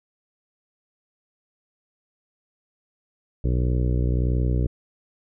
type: harmonic tone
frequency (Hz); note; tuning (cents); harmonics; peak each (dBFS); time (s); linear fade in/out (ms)
61.5; B1; -7; 1 / 2 / 3 / 4 / 5 / 6 / 7 / 8 / 9; -21 / -24 / -32 / -36 / -33 / -37 / -36 / -41 / -43; 3.44-4.67; 5
effects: none